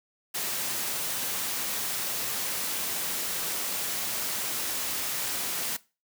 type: high-pass noise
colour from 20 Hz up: white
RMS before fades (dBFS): -31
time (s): 0.34-5.77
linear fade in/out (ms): 10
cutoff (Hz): 110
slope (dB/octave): 12
effects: noise-tail reverb RT60 0.3 s tail -20 dB re dry